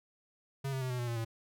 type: tone with pitch steps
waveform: square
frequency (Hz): 136.8 / 132.68 / 128.68 / 124.8 / 121.03 / 117.38 / 113.84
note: C#3 / C3 / C3 / B2 / B2 / A#2 / A#2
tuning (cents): -23 / +25 / -28 / +19 / -35 / +12 / -41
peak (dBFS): -34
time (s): 0.64-1.249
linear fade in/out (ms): 10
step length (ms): 87
effects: none